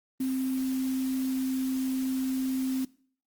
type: tone in noise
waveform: sine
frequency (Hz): 261.6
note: C4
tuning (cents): 0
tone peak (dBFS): -26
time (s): 0.2-2.85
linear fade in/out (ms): 5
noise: white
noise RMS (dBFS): -44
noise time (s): 0.2-2.85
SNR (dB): +15
effects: noise-tail reverb RT60 0.5 s tail -21 dB re dry + Opus 32 kbps